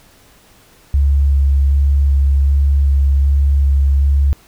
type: tone with vibrato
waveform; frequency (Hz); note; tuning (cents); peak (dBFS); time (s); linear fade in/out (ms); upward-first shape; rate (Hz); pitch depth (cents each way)
sine; 69.6; C#2; +8; -9; 0.94-4.33; 0; square; 1.3; 11
effects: pink hiss -48 dBFS RMS until 4.47 s